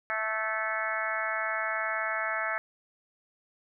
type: harmonic tone with a mistuned harmonic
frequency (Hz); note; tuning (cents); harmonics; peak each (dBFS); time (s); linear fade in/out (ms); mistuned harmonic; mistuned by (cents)
219.3; A3; -6; 3 / 4 / 5 / 6 / 7 / 8 / 9 / 10; -36 / -39 / -43 / -34 / -37 / -34 / -39 / -37; 0.1-2.58; 0; 8; -15
effects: none